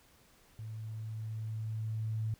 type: tone with level ramp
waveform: sine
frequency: 110 Hz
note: A2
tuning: in tune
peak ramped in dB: -40 to -31 dBFS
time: 0.59-2.34 s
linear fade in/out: 0 ms
effects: pink hiss -64 dBFS RMS until 2.39 s